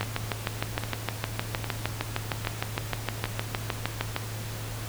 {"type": "two click trains", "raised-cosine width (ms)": 0.3, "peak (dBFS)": [-10, -15], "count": [28, 5], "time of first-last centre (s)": [[0.01, 4.164], [0.03, 3.256]], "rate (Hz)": [6.5, 1.24], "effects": ["added 109 Hz sine -35 dBFS peak until 4.88 s", "pink hiss -39 dBFS RMS until 4.88 s"]}